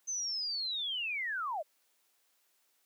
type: linear sweep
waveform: sine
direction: down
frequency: 6272 to 559 Hz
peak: -33 dBFS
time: 0.07-1.63 s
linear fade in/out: 20 ms
effects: white hiss -73 dBFS RMS until 2.85 s + high-pass 300 Hz 12 dB/octave